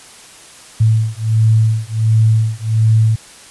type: beating tone pair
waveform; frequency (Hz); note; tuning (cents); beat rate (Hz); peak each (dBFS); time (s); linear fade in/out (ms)
sine; 110 / 111.4; A2 / A2; 0 / +22; 1.4; -13; 0.8-3.16; 10
effects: white hiss -39 dBFS RMS until 3.5 s + resampled to 24000 Hz